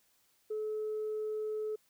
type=tone; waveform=sine; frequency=430 Hz; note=A4; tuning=40 cents flat; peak=-32 dBFS; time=0.5-1.76 s; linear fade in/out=10 ms; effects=tanh soft clip ceiling -30 dBFS + white hiss -71 dBFS RMS until 1.89 s